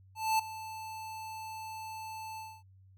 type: tone with ADSR envelope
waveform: square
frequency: 880 Hz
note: A5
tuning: in tune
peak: -25 dBFS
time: 0.15-2.63 s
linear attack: 240 ms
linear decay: 8 ms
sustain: -16 dB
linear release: 250 ms
effects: added 95 Hz sine -56 dBFS peak until 2.97 s